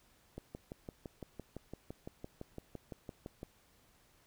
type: click train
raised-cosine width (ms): 2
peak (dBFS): -30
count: 19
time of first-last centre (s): 0.38-3.431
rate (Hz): 5.9
effects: pink hiss -68 dBFS RMS until 4.26 s